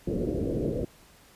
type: low-pass noise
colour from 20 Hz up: white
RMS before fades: -29 dBFS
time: 0.07-0.85 s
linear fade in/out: 5 ms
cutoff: 520 Hz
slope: 48 dB/octave
effects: pink hiss -56 dBFS RMS until 1.35 s + resampled to 32000 Hz